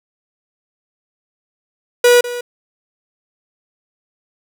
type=tone with echo; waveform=45% pulse; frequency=486 Hz; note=B4; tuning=28 cents flat; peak=-7 dBFS; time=2.04-2.21 s; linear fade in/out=5 ms; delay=200 ms; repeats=1; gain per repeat=-15 dB; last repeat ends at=2.41 s; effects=none